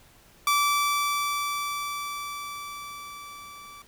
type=tone with level ramp; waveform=sawtooth; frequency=1160 Hz; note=D6; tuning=22 cents flat; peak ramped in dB=-16 to -40 dBFS; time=0.47-3.82 s; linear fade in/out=2 ms; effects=pink hiss -56 dBFS RMS until 3.87 s